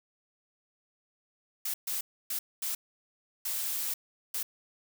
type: noise bursts at uneven times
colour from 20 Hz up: blue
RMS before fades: -33 dBFS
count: 6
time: 1.65-1.74 / 1.87-2.01 / 2.3-2.39 / 2.62-2.75 / 3.45-3.94 / 4.34-4.43 s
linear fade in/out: 5 ms
effects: none